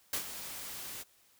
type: noise with ADSR envelope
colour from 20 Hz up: white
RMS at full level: -32 dBFS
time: 0.13-1.04 s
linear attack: 4 ms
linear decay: 94 ms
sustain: -11 dB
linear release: 27 ms
effects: white hiss -66 dBFS RMS until 1.39 s